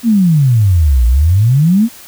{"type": "exponential two-way sweep", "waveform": "sine", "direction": "down then up", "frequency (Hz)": [243.9, 56.9, 243.9], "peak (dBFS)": -6, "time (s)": [0.03, 1.89], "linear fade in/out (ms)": 50, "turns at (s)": 1.06, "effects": ["white hiss -36 dBFS RMS until 2.07 s"]}